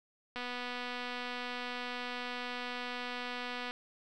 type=click train; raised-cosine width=0.3 ms; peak=-24 dBFS; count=825; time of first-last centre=0.36-3.71 s; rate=246 Hz; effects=none